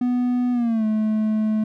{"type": "tone with pitch glide", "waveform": "triangle", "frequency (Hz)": [246.9, 216.2], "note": ["B3", "A3"], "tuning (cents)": [0, -30], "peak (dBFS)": -16, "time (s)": [0.01, 1.64], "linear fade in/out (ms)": 5, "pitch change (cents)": -230, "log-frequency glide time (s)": [0.52, 0.85], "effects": []}